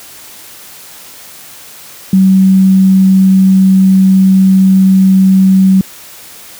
sine tone, 190.3 Hz, F#3, 49 cents sharp, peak -3 dBFS, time 2.13-5.81 s, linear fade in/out 2 ms, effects white hiss -33 dBFS RMS until 6.59 s + high-pass 60 Hz 12 dB/octave

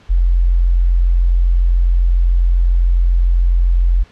sine tone, 43.65 Hz, F1, in tune, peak -9 dBFS, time 0.09-4.04 s, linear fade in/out 20 ms, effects pink hiss -47 dBFS RMS until 4.11 s + low-pass 4000 Hz 12 dB/octave

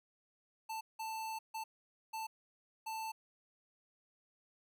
square tone bursts at uneven times, 885 Hz, A5, 10 cents sharp, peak -40 dBFS, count 5, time 0.69-0.81 / 0.99-1.39 / 1.54-1.64 / 2.13-2.27 / 2.86-3.12 s, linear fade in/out 10 ms, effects none

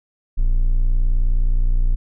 triangle tone, 29.74 Hz, A#0, 36 cents sharp, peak -11 dBFS, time 0.37-1.96 s, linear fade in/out 20 ms, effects none

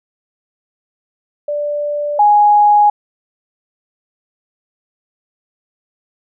sine tone pair in turn, 587.3 / 830.6 Hz, D5 / G#5, 0 / 0 cents, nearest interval tritone, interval 600 cents, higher second, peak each -16 / -6 dBFS, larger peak second, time 1.48-2.19 / 2.19-2.9 s, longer neither, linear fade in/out 5 ms, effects none

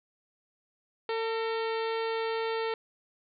harmonic tone with a mistuned harmonic, 449.8 Hz, A4, 38 cents sharp, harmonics 1 / 2 / 3 / 4 / 5 / 6 / 7 / 8 / 9 / 10, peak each -30 / -36 / -40 / -42 / -44 / -46 / -47 / -48 / -49 / -50 dBFS, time 1.09-2.74 s, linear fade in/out 2 ms, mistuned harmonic 4, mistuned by +40 cents, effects none

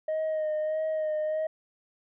sine tone with vibrato, 622.3 Hz, D#5, in tune, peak -24 dBFS, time 0.08-1.47 s, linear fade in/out 5 ms, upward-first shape sine, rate 1.6 Hz, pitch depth 25 cents each way, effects tanh soft clip ceiling -25 dBFS

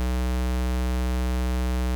square tone, 62.5 Hz, B1, 21 cents sharp, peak -23 dBFS, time 0-1.95 s, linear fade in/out 0 ms, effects none

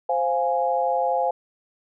sine chord, F minor, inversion second, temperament equal, 523.3 / 698.5 / 830.6 Hz, C5 / F5 / Ab5, 0 / 0 / 0 cents, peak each -24 dBFS, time 0.09-1.31 s, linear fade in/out 5 ms, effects none

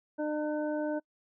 harmonic tone, 301.9 Hz, D4, 48 cents sharp, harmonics 1 / 2 / 3 / 5, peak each -32 / -33 / -42 / -44 dBFS, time 0.18-1 s, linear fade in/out 20 ms, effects noise-tail reverb RT60 0.1 s tail -26 dB re dry

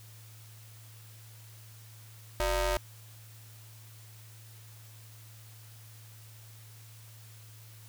sawtooth ring-modulated tone, 321 Hz, E4, 46 cents flat, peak -20 dBFS, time 2.4-2.77 s, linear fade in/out 0 ms, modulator 275 Hz, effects added 110 Hz sine -50 dBFS peak until 7.88 s + white hiss -56 dBFS RMS until 7.88 s

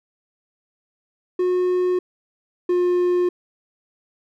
triangle tone pair in turn, 362.7 / 356.5 Hz, F#4 / F4, -34 / +36 cents, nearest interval unison, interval 30 cents, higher first, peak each -15 / -14 dBFS, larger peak second, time 1.39-1.99 / 2.69-3.29 s, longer neither, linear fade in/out 5 ms, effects none

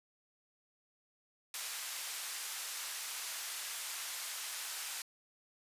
white band-pass noise, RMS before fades -42 dBFS, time 1.54-5.02 s, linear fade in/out 2 ms, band 1000 to 11000 Hz, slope 12 dB/octave, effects resampled to 32000 Hz

